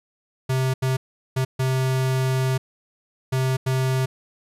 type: tone bursts at uneven times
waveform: square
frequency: 130.81 Hz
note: C3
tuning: in tune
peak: -20 dBFS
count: 6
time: 0.49-0.74 / 0.82-0.97 / 1.36-1.45 / 1.59-2.58 / 3.32-3.57 / 3.66-4.06 s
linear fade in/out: 10 ms
effects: resampled to 32000 Hz + 10-bit